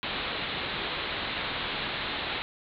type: low-pass noise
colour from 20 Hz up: white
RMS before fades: -33 dBFS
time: 0.03-2.42 s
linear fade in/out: 0 ms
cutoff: 4100 Hz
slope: 96 dB/octave
effects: none